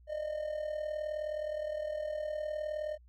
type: tone with amplitude modulation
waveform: triangle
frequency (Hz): 609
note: D#5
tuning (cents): -37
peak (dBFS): -29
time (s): 0.07-2.98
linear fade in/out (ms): 50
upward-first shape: sine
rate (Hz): 39.4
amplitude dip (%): 65
effects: added 60 Hz sine -56 dBFS peak until 3.08 s